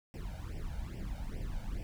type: noise with flanger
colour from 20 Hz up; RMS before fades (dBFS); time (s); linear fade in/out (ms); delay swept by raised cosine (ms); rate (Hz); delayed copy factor
brown; -39; 0.14-1.83; 0; 0.37 to 1.37; 2.4; +0.9
effects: none